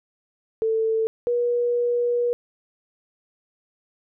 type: tone pair in turn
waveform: sine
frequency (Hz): 444.9 / 481.5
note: A4 / B4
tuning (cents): +19 / -44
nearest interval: minor second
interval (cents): 137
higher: second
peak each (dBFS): -19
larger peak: neither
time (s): 0.62-1.07 / 1.27-2.33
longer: second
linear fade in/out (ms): 0
effects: none